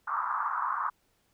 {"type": "band-pass noise", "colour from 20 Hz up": "pink", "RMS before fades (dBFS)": -31, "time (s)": [0.07, 0.9], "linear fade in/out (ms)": 10, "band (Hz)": [1000, 1300], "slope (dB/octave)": 48, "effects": ["pink hiss -71 dBFS RMS until 1.33 s"]}